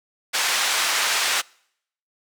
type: band-pass noise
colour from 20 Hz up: pink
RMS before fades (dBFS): -22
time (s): 0.33-1.42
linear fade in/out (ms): 20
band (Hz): 1200 to 8400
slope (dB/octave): 12
effects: noise-tail reverb RT60 0.7 s tail -26 dB re dry